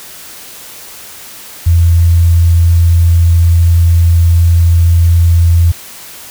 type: tone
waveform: sine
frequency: 84.7 Hz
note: E2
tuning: 48 cents sharp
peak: -4 dBFS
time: 1.66-5.72 s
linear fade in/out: 10 ms
effects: white hiss -31 dBFS RMS until 6.3 s